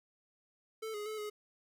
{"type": "tone with pitch steps", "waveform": "square", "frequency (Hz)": [441.1, 416.8, 432.7, 420.3], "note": ["A4", "G#4", "A4", "G#4"], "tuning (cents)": [4, 6, -29, 21], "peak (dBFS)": -39, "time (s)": [0.82, 1.3], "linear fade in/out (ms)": 10, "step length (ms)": 120, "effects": []}